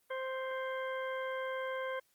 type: harmonic tone with a mistuned harmonic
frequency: 523.3 Hz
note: C5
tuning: in tune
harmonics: 1 / 2 / 3 / 4 / 6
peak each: -37 / -42 / -43 / -47 / -53 dBFS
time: 0.1-2 s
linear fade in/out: 10 ms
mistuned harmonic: 6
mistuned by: +23 cents
effects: white hiss -73 dBFS RMS until 2.14 s + Opus 24 kbps